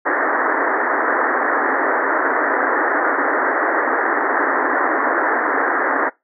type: band-pass noise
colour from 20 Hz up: white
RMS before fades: -18 dBFS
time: 0.05-6.1 s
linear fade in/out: 20 ms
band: 260 to 1900 Hz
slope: 96 dB/octave
effects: noise-tail reverb RT60 0.2 s tail -22 dB re dry